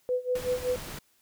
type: tone with tremolo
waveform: sine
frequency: 500 Hz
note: B4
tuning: 21 cents sharp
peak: -23 dBFS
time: 0.09-0.76 s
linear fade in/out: 0 ms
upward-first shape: sine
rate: 5.3 Hz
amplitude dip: 90%
type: noise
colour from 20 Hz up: pink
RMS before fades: -40 dBFS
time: 0.35-0.99 s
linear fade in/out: 5 ms
effects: white hiss -67 dBFS RMS until 1.21 s